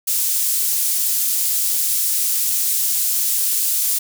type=high-pass noise; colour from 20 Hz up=pink; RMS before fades=-19 dBFS; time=0.07-3.99 s; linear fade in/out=10 ms; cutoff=8800 Hz; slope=12 dB/octave; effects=none